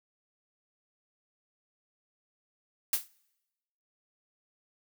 blue noise with exponential decay, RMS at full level -23 dBFS, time 2.93-3.08 s, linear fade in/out 2 ms, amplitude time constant 31 ms, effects noise-tail reverb RT60 1.0 s tail -26 dB re dry

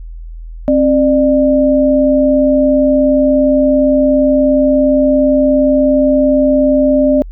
sine tone pair together, 266 / 596.8 Hz, C4 / D5, +29 / +28 cents, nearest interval octave + major second, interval 1399 cents, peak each -10 dBFS, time 0.68-7.22 s, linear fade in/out 0 ms, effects added 41 Hz sine -25 dBFS peak until 7.31 s

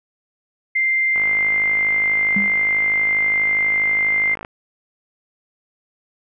sine tone, 2093 Hz, C7, in tune, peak -15 dBFS, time 0.75-4.35 s, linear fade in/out 10 ms
click train, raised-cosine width 0.5 ms, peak -17 dBFS, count 173, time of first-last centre 1.16-4.449 s, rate 52.3 Hz
sine tone with exponential decay, 200.9 Hz, G3, 43 cents sharp, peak -16 dBFS, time 2.36-2.61 s, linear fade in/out 5 ms, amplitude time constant 53 ms
effects none

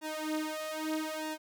sawtooth tone with flanger, 311.1 Hz, D#4, in tune, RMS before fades -36 dBFS, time 0.01-1.38 s, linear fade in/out 50 ms, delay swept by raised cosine 1.1 to 4.9 ms, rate 0.79 Hz, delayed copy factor +1, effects none

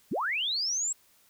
sine linear sweep, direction up, 118.3 to 7750 Hz, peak -27 dBFS, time 0.11-0.93 s, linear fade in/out 10 ms, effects white hiss -63 dBFS RMS until 1.29 s

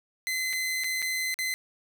sawtooth tone with dropouts, 2046 Hz, C7, 39 cents flat, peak -24 dBFS, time 0.27-1.54 s, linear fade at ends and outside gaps 0 ms, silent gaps 0.53-0.533 / 0.837-0.843 / 1.02-1.025 / 1.342-1.389 s, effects none

